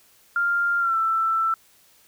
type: tone with pitch glide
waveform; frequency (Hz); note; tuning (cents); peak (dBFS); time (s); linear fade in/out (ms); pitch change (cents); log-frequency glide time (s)
sine; 1396.9 to 1330.7; F6 to E6; 0 to +16; -19; 0.36-1.54; 2; -84; 0.79-0.97
effects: white hiss -57 dBFS RMS until 2.07 s